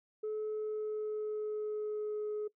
sine tone with pitch glide, 429.6 to 422.5 Hz, A4 to G#4, -41 to +30 cents, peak -32 dBFS, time 0.23-2.48 s, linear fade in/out 10 ms, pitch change -29 cents, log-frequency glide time 0.49-2.28 s, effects noise-tail reverb RT60 0.1 s tail -21 dB re dry + tanh soft clip ceiling -32 dBFS

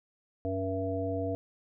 harmonic tone with a mistuned harmonic, 95.3 Hz, G2, 48 cents flat, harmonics 1 / 3 / 5 / 7, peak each -35 / -35 / -35 / -35 dBFS, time 0.45-1.35 s, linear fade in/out 0 ms, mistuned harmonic 3, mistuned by -25 cents, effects none

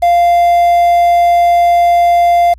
triangle tone with quantisation, 695 Hz, F5, 9 cents flat, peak -4 dBFS, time 0.02-2.54 s, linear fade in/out 10 ms, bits 5, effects added 60 Hz sine -34 dBFS peak until 2.58 s + resampled to 32000 Hz

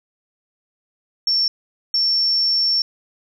sine tone bursts at uneven times, 5440 Hz, F8, 46 cents flat, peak -15 dBFS, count 2, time 1.27-1.48 / 1.94-2.82 s, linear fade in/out 2 ms, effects 8-bit

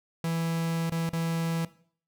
45% pulse tone with dropouts, 165.2 Hz, E3, 4 cents sharp, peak -27 dBFS, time 0.24-1.65 s, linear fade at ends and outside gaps 2 ms, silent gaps 0.897-0.92 / 1.092-1.132 s, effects noise-tail reverb RT60 0.5 s tail -17 dB re dry

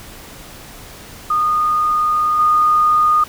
sine tone with level steps, 1228 Hz, D#6, 23 cents flat, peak -13 / -10 dBFS, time 1.3-3.24 s, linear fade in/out 5 ms, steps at 2.39 s, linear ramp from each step 5 ms, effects pink hiss -37 dBFS RMS until 3.28 s

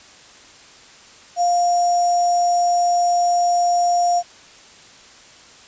sine tone with sample-and-hold, 702 Hz, F5, 9 cents sharp, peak -14 dBFS, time 1.36-4.23 s, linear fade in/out 50 ms, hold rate 6300 Hz, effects white hiss -45 dBFS RMS until 5.67 s + resampled to 16000 Hz

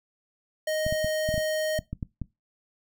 square tone, 622.3 Hz, D#5, in tune, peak -26 dBFS, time 0.67-1.79 s, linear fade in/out 5 ms
clicks, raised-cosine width 5 ms, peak -19 dBFS, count 10, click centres 0.865 / 0.925 / 1.045 / 1.29 / 1.342 / 1.379 / 1.791 / 1.93 / 2.028 / 2.217 s
effects noise-tail reverb RT60 0.2 s tail -20 dB re dry

